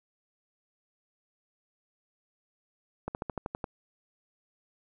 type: slowing click train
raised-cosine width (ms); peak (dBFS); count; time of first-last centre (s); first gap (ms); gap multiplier
1; -19; 8; 3.08-3.642; 69; 1.05
effects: none